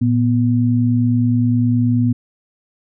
sine tone pair together, 115.1 / 244.7 Hz, A#2 / B3, -22 / -16 cents, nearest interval octave + minor second, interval 1306 cents, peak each -15 dBFS, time 0.01-2.13 s, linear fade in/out 10 ms, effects none

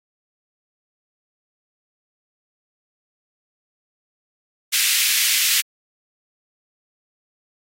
pink high-pass noise, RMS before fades -18 dBFS, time 4.72-5.62 s, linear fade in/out 20 ms, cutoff 2100 Hz, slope 24 dB/octave, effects AAC 48 kbps

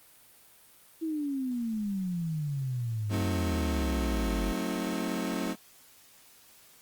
sine exponential sweep, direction down, 329.6 to 46.57 Hz, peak -29 dBFS, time 1.01-4.53 s, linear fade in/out 20 ms
35% pulse chord, F# diminished seventh, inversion none, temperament just, 185 / 222 / 266.4 / 319.7 Hz, F#3 / A3 / C4 / Eb4, 0 / +16 / +31 / +47 cents, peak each -34 dBFS, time 3.09-5.56 s, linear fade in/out 50 ms
effects white hiss -57 dBFS RMS until 6.81 s + Opus 32 kbps

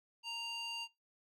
square tone with band-pass filter, 931 Hz, A#5, 2 cents flat, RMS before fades -42 dBFS, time 0.23-0.88 s, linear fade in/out 50 ms, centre 3600 Hz, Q 5.4, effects noise-tail reverb RT60 0.2 s tail -21 dB re dry

